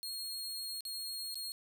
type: tone with dropouts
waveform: sawtooth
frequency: 4273 Hz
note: C8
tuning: 36 cents sharp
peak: -36 dBFS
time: 0.03-1.52 s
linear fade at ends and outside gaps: 0 ms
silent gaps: 0.807-0.852 / 1.344-1.355 s
effects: none